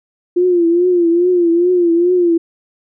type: tone with vibrato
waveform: sine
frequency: 348.7 Hz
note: F4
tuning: 3 cents flat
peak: -9 dBFS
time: 0.36-2.38 s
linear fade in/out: 10 ms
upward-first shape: triangle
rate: 2.4 Hz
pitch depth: 89 cents each way
effects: none